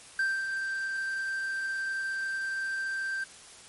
triangle tone with ADSR envelope, 1568 Hz, G6, in tune, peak -22 dBFS, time 0.19-3.24 s, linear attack 3 ms, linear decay 220 ms, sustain -6 dB, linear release 6 ms, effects white hiss -50 dBFS RMS until 3.68 s + MP3 48 kbps

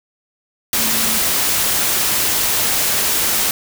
sine tone in noise, 222.6 Hz, A3, 20 cents sharp, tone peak -28 dBFS, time 0.78-1.18 s, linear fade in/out 2 ms, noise white, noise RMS -17 dBFS, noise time 0.73-3.51 s, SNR -14 dB, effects none

